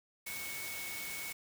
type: tone in noise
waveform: sine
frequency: 2217 Hz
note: C#7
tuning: in tune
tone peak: -43 dBFS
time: 0.26-1.33 s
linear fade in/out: 10 ms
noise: white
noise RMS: -43 dBFS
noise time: 0.26-1.33 s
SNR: -3 dB
effects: none